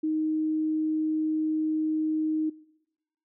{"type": "tone", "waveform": "sine", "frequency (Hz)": 312, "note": "D#4", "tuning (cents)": 5, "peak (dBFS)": -24, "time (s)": [0.03, 2.5], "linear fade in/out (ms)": 10, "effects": ["noise-tail reverb RT60 0.9 s tail -22 dB re dry"]}